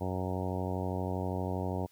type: harmonic tone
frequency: 92.5 Hz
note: F#2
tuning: in tune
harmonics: 1 / 2 / 3 / 4 / 5 / 6 / 7 / 8 / 9 / 10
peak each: -35 / -38 / -40 / -41 / -42 / -43 / -43 / -44 / -45 / -45 dBFS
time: 0-1.87 s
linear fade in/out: 20 ms
effects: white hiss -66 dBFS RMS until 1.91 s